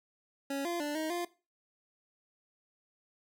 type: tone with pitch steps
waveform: 25% pulse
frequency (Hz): 277 / 345 / 293.9 / 314.4 / 348.7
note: C#4 / F4 / D4 / D#4 / F4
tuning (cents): -1 / -21 / +1 / +18 / -3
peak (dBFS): -29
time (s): 0.5-1.25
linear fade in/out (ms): 5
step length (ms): 150
effects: noise-tail reverb RT60 0.3 s tail -18 dB re dry